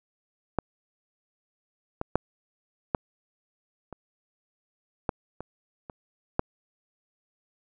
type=clicks; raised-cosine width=1 ms; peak=-10 / -15 / -7 / -9 / -25 / -11 / -22 / -25 / -8 dBFS; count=9; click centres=0.587 / 2.014 / 2.156 / 2.948 / 3.927 / 5.092 / 5.406 / 5.898 / 6.394 s; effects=none